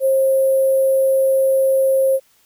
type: tone with sample-and-hold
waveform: sine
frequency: 534 Hz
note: C5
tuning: 35 cents sharp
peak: -12 dBFS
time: 0-2.2 s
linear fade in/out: 50 ms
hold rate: 11025 Hz
effects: white hiss -57 dBFS RMS until 2.45 s